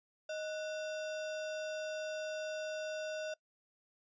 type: tone with sample-and-hold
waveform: sine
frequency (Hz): 622.3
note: D#5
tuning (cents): 0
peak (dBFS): -37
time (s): 0.29-3.34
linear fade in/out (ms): 5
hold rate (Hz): 2100
effects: noise-tail reverb RT60 0.1 s tail -22 dB re dry + resampled to 16000 Hz